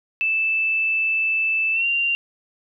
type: tone with pitch glide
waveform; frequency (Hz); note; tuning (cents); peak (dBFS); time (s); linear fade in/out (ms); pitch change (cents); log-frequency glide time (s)
sine; 2637 to 2773; E7 to F7; 0 to -13; -18; 0.21-2.15; 0; +87; 1.73-1.86
effects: none